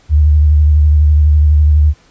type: tone with vibrato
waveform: sine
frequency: 75 Hz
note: D2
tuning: 37 cents sharp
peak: -5 dBFS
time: 0.09-1.94 s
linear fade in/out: 50 ms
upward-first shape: sine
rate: 12 Hz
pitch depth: 42 cents each way
effects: pink hiss -49 dBFS RMS until 2.1 s + resampled to 16000 Hz